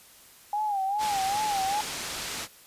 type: tone with vibrato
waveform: sine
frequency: 810 Hz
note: G#5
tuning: 43 cents flat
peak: -25 dBFS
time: 0.53-1.81 s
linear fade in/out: 2 ms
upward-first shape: sine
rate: 2.5 Hz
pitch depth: 100 cents each way
type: low-pass noise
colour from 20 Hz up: white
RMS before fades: -35 dBFS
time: 0.98-2.48 s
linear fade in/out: 50 ms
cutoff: 6900 Hz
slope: 12 dB/octave
effects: white hiss -53 dBFS RMS until 2.66 s + resampled to 32000 Hz